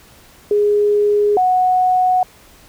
sine tone pair in turn, 414 / 736.6 Hz, G#4 / F#5, -5 / -8 cents, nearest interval minor seventh, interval 997 cents, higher second, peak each -11 dBFS, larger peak neither, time 0.51-1.37 / 1.37-2.23 s, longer neither, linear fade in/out 2 ms, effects pink hiss -46 dBFS RMS until 2.68 s

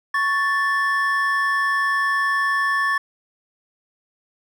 triangle tone pair together, 1110.2 / 1760 Hz, C#6 / A6, +2 / 0 cents, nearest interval minor sixth, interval 798 cents, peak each -20 / -18 dBFS, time 0.14-2.98 s, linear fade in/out 5 ms, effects none

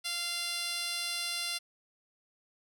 10% pulse tone with band-pass filter, 693 Hz, F5, 14 cents flat, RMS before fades -35 dBFS, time 0.04-1.59 s, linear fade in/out 20 ms, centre 6400 Hz, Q 1.3, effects none

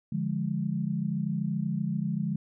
sine chord, D diminished, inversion none, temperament equal, 146.83 / 174.61 / 207.7 Hz, D3 / F3 / Ab3, 0 / 0 / 0 cents, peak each -32 / -31 / -31 dBFS, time 0.12-2.36 s, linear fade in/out 5 ms, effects none

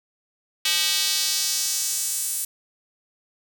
square tone with high-pass filter sweep, 173.8 Hz, F3, 8 cents flat, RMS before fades -24 dBFS, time 0.65-2.45 s, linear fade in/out 5 ms, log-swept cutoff 3200 to 9300 Hz, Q 1.6, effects none

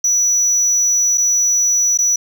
sine tone with dropouts, 5900 Hz, F#8, 6 cents flat, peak -9 dBFS, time 0.04-2.16 s, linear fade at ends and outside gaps 5 ms, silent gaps 1.175-1.179 / 1.975-1.987 s, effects tanh soft clip ceiling -11 dBFS + 7-bit

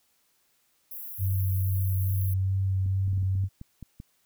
white high-pass noise, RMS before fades -39 dBFS, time 0.91-2.34 s, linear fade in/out 5 ms, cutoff 11000 Hz, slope 96 dB/octave
sine tone with vibrato, 95.6 Hz, G2, 43 cents flat, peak -23 dBFS, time 1.18-3.49 s, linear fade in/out 50 ms, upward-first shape sine, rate 2.3 Hz, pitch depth 14 cents each way
clicks, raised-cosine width 5 ms, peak -28 dBFS, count 10, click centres 2.862 / 3.078 / 3.131 / 3.177 / 3.228 / 3.354 / 3.439 / 3.614 / 3.827 / 4.001 s
effects white hiss -69 dBFS RMS until 4.25 s

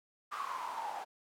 white noise with band-pass filter sweep, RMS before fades -40 dBFS, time 0.31-1.05 s, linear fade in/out 20 ms, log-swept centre 1200 to 780 Hz, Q 9.8, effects none

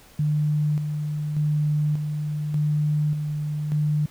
sine tone with tremolo, 150.1 Hz, D3, 38 cents sharp, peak -19 dBFS, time 0.19-4.06 s, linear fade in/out 5 ms, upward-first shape square, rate 0.85 Hz, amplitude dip 45%, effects pink hiss -51 dBFS RMS until 4.1 s

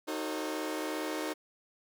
sawtooth chord, D# diminished seventh, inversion none, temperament just, 311.1 / 373.4 / 448 / 537.6 Hz, D#4 / F#4 / A4 / C5, 0 / +16 / +31 / +47 cents, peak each -32 / -37 / -37 / -37 dBFS, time 0.07-1.34 s, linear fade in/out 20 ms, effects none

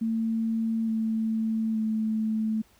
sine tone with pitch steps, 225.1 / 222 / 218.9 Hz, A3 / A3 / A3, +40 / +16 / -9 cents, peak -24 dBFS, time 0.01-2.62 s, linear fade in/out 10 ms, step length 870 ms, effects pink hiss -61 dBFS RMS until 2.79 s

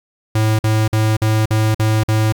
square tone bursts, 109.1 Hz, A2, 14 cents flat, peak -13 dBFS, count 7, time 0.35-2.324 s, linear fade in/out 5 ms, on 240 ms, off 49 ms, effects 8-bit

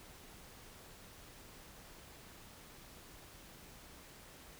silence, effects pink hiss -56 dBFS RMS until 4.59 s

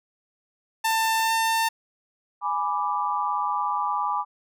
sawtooth tone with pitch glide, 893 to 899.7 Hz, A5 to A5, +25 to +38 cents, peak -17 dBFS, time 0.84-1.69 s, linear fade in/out 10 ms, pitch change +13 cents, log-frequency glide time 1.17-1.33 s
sine chord, G# diminished, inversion none, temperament equal, 830.6 / 987.8 / 1174.7 Hz, G#5 / B5 / D6, 0 / 0 / 0 cents, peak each -28 / -27 / -27 dBFS, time 2.41-4.25 s, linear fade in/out 50 ms
effects none

